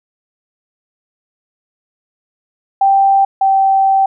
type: tone pair in turn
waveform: sine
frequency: 784 / 776.3 Hz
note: G5 / G5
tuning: 0 / -17 cents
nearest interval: unison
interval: 17 cents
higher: first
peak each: -7 / -8 dBFS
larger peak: first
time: 2.81-3.25 / 3.41-4.06 s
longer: second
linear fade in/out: 5 ms
effects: none